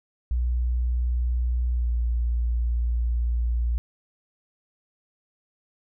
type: tone with pitch glide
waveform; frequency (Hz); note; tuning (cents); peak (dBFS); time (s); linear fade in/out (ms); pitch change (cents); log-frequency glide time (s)
sine; 60.7 to 58.94; B1 to A#1; -29 to +20; -21; 0.31-3.78; 0; -51; 1.74-1.9
effects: none